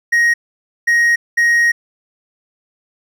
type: tone bursts at uneven times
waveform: triangle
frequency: 1879 Hz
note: A#6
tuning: 13 cents sharp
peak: -8 dBFS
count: 3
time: 0.12-0.34 / 0.87-1.16 / 1.37-1.72 s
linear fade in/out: 10 ms
effects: none